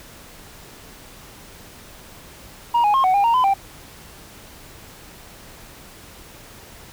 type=tone with pitch steps; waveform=sine; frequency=946 / 830 / 1071 / 747 / 804 / 928 / 1012 / 786 Hz; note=A#5 / G#5 / C6 / F#5 / G5 / A#5 / B5 / G5; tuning=+25 / -1 / +40 / +16 / +44 / -8 / +42 / +4 cents; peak=-11 dBFS; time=2.74-3.54 s; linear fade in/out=10 ms; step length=100 ms; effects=tanh soft clip ceiling -13 dBFS + pink hiss -43 dBFS RMS until 6.92 s